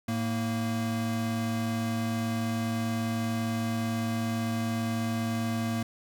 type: tone pair together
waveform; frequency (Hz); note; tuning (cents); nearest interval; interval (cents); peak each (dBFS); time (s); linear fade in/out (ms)
square; 109.06 / 229.5; A2 / A#3; -15 / -27; octave + minor second; 1288; -33 / -30; 0.08-5.83; 5
effects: none